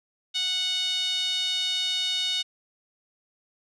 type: tone with band-pass filter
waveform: 5% pulse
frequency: 737 Hz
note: F#5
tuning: 7 cents flat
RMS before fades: -27 dBFS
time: 0.34-2.43 s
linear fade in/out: 20 ms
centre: 3400 Hz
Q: 7.1
effects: none